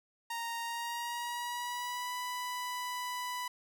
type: tone with pitch glide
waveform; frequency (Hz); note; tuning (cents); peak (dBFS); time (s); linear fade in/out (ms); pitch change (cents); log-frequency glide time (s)
sawtooth; 930 to 991; A#5 to B5; -4 to +6; -32; 0.3-3.48; 5; +110; 0.63-2.15
effects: none